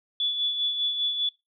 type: tone with tremolo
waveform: sine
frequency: 3440 Hz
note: A7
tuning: 40 cents flat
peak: -22 dBFS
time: 0.2-1.29 s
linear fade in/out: 2 ms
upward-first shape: sine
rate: 5 Hz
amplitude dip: 50%
effects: noise-tail reverb RT60 0.2 s tail -20 dB re dry